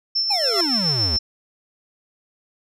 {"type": "tone with tremolo", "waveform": "sine", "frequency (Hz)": 5350, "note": "E8", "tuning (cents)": 25, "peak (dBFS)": -17, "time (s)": [0.15, 1.19], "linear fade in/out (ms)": 10, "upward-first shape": "sine", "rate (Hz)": 7.1, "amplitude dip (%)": 40}
{"type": "tone with exponential growth", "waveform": "25% pulse", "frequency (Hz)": 682, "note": "F5", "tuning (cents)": -41, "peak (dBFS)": -17, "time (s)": [0.25, 0.61], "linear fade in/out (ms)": 5, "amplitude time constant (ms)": 78}
{"type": "exponential sweep", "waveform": "square", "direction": "down", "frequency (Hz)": [861, 69.3], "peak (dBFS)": -24, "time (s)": [0.3, 1.17], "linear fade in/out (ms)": 10}
{"effects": ["resampled to 32000 Hz"]}